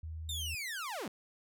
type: tone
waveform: sine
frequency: 79.8 Hz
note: D#2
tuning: 44 cents sharp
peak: -39 dBFS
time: 0.03-0.55 s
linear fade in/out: 5 ms
type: linear sweep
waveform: sawtooth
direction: down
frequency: 3708 to 155.56 Hz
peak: -34 dBFS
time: 0.29-1.08 s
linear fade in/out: 2 ms
effects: none